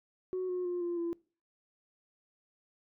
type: tone with pitch steps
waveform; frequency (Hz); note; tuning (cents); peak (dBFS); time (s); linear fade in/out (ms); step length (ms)
sine; 369.8 / 362 / 354.3 / 346.8 / 339.5; F#4 / F#4 / F4 / F4 / F4; -1 / -38 / +25 / -12 / -49; -30; 0.33-1.13; 0; 160
effects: noise-tail reverb RT60 0.4 s tail -25 dB re dry + tanh soft clip ceiling -29 dBFS